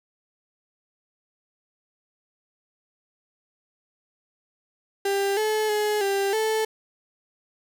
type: tone with pitch steps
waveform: 35% pulse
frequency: 396.4 / 431.1 / 421.3 / 395.2 / 438 Hz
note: G4 / A4 / G#4 / G4 / A4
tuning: +19 / -35 / +25 / +14 / -8 cents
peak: -20 dBFS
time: 5.05-6.65 s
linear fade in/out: 5 ms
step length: 320 ms
effects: none